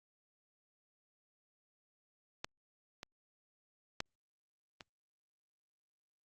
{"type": "clicks", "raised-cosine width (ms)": 0.2, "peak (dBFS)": [-21, -27, -18, -30], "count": 4, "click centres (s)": [2.445, 3.031, 4.004, 4.808], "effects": ["Opus 48 kbps"]}